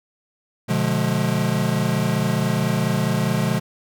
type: chord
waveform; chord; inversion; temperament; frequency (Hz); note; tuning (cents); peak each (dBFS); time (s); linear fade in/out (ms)
square; B diminished seventh; none; just; 123.47 / 148.16 / 177.8 / 213.4; B2 / D3 / F3 / Ab3; 0 / +16 / +31 / +47; -25; 0.68-3.6; 20
effects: none